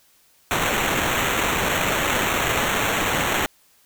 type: noise with sample-and-hold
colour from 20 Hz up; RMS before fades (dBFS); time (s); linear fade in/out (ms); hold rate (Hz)
white; -22; 0.51-3.46; 0; 4900
effects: white hiss -58 dBFS RMS until 3.85 s